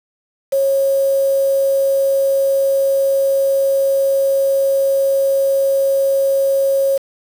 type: tone with quantisation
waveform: sine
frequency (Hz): 546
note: C#5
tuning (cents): -26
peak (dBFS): -12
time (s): 0.52-6.98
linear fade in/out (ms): 10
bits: 5
effects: none